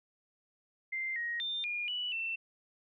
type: tone with pitch steps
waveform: sine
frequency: 2089 / 1883 / 3601 / 2425 / 2954 / 2684 Hz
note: C7 / A#6 / A7 / D#7 / F#7 / E7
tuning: -3 / +17 / +39 / -45 / -3 / +31 cents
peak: -33 dBFS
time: 0.92-2.36 s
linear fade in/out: 10 ms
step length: 240 ms
effects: none